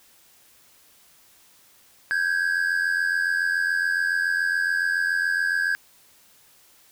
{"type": "tone pair together", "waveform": "triangle", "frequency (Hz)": [1568.9, 1656], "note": ["G6", "G#6"], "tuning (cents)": [1, -5], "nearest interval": "minor second", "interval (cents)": 94, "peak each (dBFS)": -22, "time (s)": [2.11, 5.75], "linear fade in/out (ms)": 0, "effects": ["white hiss -56 dBFS RMS until 6.91 s"]}